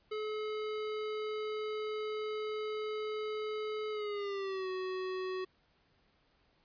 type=tone with pitch glide; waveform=square; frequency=428.4 to 372.9 Hz; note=A4 to F#4; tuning=-46 to +14 cents; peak=-36 dBFS; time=0.11-5.45 s; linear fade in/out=10 ms; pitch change=-240 cents; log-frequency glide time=3.91-4.69 s; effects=pink hiss -71 dBFS RMS until 6.64 s + resampled to 11025 Hz